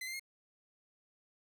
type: tone with pitch steps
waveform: sawtooth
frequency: 2038 / 2089 / 2142 Hz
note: C7 / C7 / C7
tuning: -46 / -3 / +40 cents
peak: -36 dBFS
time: 0.01-0.196 s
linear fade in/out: 5 ms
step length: 62 ms
effects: none